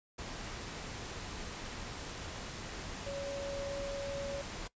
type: tone in noise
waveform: sine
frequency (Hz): 559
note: C#5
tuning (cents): +14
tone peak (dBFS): -37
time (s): 3.06-4.42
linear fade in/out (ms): 10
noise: pink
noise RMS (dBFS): -43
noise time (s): 0.18-4.68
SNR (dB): +3
effects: noise-tail reverb RT60 0.1 s tail -19 dB re dry + resampled to 16000 Hz